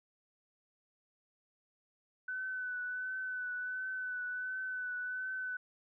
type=tone with vibrato; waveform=sine; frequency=1503 Hz; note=F#6; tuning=27 cents sharp; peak=-36 dBFS; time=2.28-5.57 s; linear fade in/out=5 ms; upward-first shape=triangle; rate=1.4 Hz; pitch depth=29 cents each way; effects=none